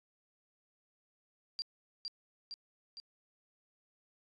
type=tone with echo; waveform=sine; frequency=4740 Hz; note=D8; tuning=15 cents sharp; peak=-33 dBFS; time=1.59-1.62 s; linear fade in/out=0 ms; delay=460 ms; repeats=3; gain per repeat=-4 dB; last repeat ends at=3 s; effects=tanh soft clip ceiling -31 dBFS + resampled to 24000 Hz